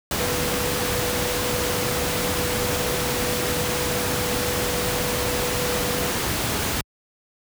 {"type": "tone in noise", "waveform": "sine", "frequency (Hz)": 491.7, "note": "B4", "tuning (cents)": -8, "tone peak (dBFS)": -28, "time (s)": [0.2, 6.11], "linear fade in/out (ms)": 2, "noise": "pink", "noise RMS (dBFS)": -24, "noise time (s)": [0.11, 6.81], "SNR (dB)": -7, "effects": ["high-pass 60 Hz 12 dB/octave"]}